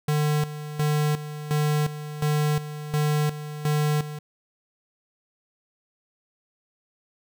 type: tone with tremolo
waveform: square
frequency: 150 Hz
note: D3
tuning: 37 cents sharp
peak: -21 dBFS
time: 0.08-4.19 s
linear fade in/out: 5 ms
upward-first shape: square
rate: 1.4 Hz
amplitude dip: 75%
effects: none